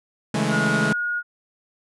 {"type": "chord", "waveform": "sawtooth", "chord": "A major seventh", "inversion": "first", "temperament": "equal with one note detuned", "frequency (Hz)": [138.59, 162.92, 207.7, 220], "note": ["C#3", "E3", "G#3", "A3"], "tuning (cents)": [0, -20, 0, 0], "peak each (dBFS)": [-23, -22, -20, -22], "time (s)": [0.34, 0.93], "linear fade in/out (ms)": 5}
{"type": "tone", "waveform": "sine", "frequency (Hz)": 1440, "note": "F#6", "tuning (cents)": -47, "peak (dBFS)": -22, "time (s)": [0.49, 1.23], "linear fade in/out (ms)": 50}
{"effects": ["resampled to 24000 Hz"]}